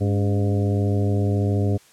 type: harmonic tone with a mistuned harmonic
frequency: 101.4 Hz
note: G#2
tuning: 41 cents flat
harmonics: 1 / 2 / 3 / 4 / 5 / 6 / 7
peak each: -19 / -27 / -28 / -29 / -33 / -35 / -38 dBFS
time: 0-1.78 s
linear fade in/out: 20 ms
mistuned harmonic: 3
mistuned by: -84 cents
effects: white hiss -53 dBFS RMS until 1.92 s + low-pass 10000 Hz 12 dB/octave